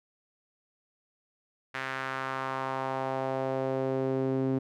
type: tone with band-pass filter sweep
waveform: sawtooth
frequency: 132.7 Hz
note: C3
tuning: 25 cents sharp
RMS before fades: -31 dBFS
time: 1.74-4.59 s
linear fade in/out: 10 ms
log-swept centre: 1800 to 300 Hz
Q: 1.9
effects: none